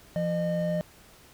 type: tone pair together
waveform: triangle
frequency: 171.18 / 610 Hz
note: F3 / D#5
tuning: -34 / -34 cents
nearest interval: octave + minor seventh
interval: 2200 cents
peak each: -26 dBFS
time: 0.16-0.81 s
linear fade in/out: 0 ms
effects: pink hiss -54 dBFS RMS until 1.33 s